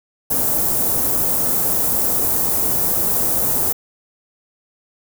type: band-stop noise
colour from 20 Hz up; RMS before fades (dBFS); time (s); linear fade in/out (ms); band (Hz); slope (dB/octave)
white; -18; 0.3-3.73; 10; 720 to 12000; 12
effects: none